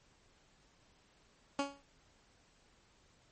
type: tone with exponential decay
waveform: 15% pulse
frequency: 280 Hz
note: C#4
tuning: 18 cents sharp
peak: -23 dBFS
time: 1.59-1.82 s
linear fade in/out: 1 ms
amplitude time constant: 50 ms
effects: pink hiss -68 dBFS RMS until 3.31 s + MP3 32 kbps